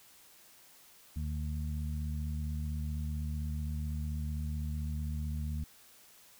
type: harmonic tone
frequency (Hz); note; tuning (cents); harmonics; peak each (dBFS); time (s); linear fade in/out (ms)
75.7; D#2; -47; 1 / 2 / 3; -34 / -40 / -44; 1.16-5.64; 5
effects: white hiss -59 dBFS RMS until 6.39 s